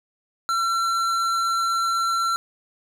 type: tone with tanh clipping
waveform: triangle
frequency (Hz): 1354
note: E6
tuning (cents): +46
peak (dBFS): -22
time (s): 0.49-2.36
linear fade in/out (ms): 0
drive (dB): 18
effects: none